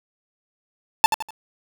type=tone with echo; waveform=45% pulse; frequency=880 Hz; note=A5; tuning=in tune; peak=-8 dBFS; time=1.04-1.06 s; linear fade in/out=0 ms; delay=82 ms; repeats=3; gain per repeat=-9 dB; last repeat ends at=1.306 s; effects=none